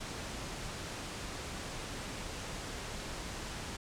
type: low-pass noise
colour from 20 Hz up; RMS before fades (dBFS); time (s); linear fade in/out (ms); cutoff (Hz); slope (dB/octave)
pink; -42; 0-3.77; 10; 8800; 24
effects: none